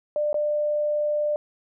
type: tone with dropouts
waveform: sine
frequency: 596 Hz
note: D5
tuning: 25 cents sharp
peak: -21 dBFS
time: 0.16-1.36 s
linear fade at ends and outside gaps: 1 ms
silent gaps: 0.33-0.343 s
effects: none